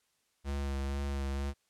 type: tone with vibrato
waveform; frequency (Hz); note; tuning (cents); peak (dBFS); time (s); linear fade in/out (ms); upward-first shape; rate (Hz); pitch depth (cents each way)
square; 69.3; C#2; 0; -33; 0.44-1.54; 50; sine; 2.1; 23
effects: white hiss -75 dBFS RMS until 1.69 s + low-pass 10000 Hz 12 dB/octave

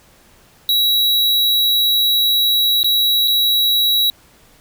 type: tone with dropouts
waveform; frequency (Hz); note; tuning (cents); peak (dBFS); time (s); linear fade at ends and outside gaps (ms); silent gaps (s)
square; 3881; B7; -31; -13; 0.69-4.1; 1; 2.831-2.844 / 3.276-3.28
effects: pink hiss -50 dBFS RMS until 4.6 s

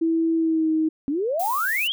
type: tone with pitch glide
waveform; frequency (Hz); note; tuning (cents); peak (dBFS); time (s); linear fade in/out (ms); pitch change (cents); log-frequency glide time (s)
sine; 327.5 to 315.8; E4 to D#4; -11 to +26; -18; 0.01-0.89; 10; -63; 0.36-0.7
type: exponential sweep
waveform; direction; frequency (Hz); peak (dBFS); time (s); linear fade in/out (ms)
sine; up; 265 to 3335; -21; 1.08-1.92; 0
type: noise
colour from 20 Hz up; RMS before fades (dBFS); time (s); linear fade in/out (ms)
violet; -32; 1.39-1.88; 10
effects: none

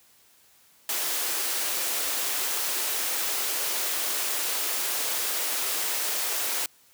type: high-pass noise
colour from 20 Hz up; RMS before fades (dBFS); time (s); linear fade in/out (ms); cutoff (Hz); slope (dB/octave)
white; -28; 0.89-6.66; 2; 310; 24
effects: white hiss -59 dBFS RMS until 6.93 s + high-pass 60 Hz 12 dB/octave

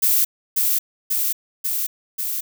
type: noise with echo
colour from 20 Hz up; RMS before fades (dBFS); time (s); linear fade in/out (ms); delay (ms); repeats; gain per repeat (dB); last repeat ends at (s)
violet; -17; 0.02-0.25; 10; 540; 4; -2; 2.41
effects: none

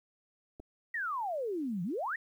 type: clicks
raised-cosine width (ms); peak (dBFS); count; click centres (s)
2; -35 / -35; 2; 0.598 / 0.601
type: exponential two-way sweep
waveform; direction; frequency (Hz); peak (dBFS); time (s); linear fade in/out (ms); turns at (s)
sine; down then up; 1950 to 164.81 to 1950; -32; 0.94-2.16; 5; 1.83
effects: 11-bit

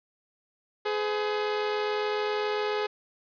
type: tone pair together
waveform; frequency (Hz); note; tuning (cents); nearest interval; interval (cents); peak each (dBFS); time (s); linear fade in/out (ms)
sawtooth; 420.8 / 508; G#4 / B4; +23 / +49; minor third; 326; -23 / -31; 0.85-2.87; 10
effects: resampled to 11025 Hz + 9-bit

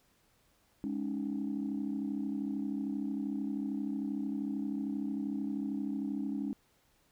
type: chord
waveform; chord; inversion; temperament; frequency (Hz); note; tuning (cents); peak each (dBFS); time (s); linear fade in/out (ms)
sine; Ab suspended fourth; none; equal with one note detuned; 207.7 / 277.2 / 310.2; Ab3 / Db4 / Eb4; 0 / 0 / -5; -36 / -35 / -39; 0.84-6.53; 0
effects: tanh soft clip ceiling -26 dBFS + pink hiss -70 dBFS RMS until 7.11 s

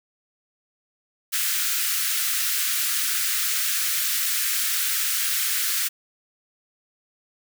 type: high-pass noise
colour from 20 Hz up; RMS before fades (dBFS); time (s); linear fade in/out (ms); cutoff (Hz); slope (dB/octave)
white; -24; 1.32-5.89; 20; 1300; 48
effects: none

